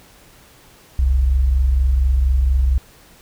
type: tone pair together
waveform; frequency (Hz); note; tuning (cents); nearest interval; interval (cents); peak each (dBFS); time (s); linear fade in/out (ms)
sine; 41.17 / 65.41; E1 / C2; -1 / 0; minor sixth; 801; -20 / -12; 0.99-2.78; 0
effects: tanh soft clip ceiling -7 dBFS + pink hiss -48 dBFS RMS until 3.21 s